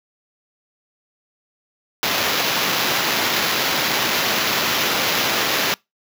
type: noise with sample-and-hold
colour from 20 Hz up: white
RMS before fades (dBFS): -20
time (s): 2.03-5.74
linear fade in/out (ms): 0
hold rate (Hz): 8820
effects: noise-tail reverb RT60 0.2 s tail -26 dB re dry + high-pass 150 Hz 12 dB/octave